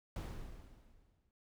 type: noise with exponential decay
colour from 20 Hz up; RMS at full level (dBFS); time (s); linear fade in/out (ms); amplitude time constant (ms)
brown; -38; 0.16-1.31; 1; 250
effects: none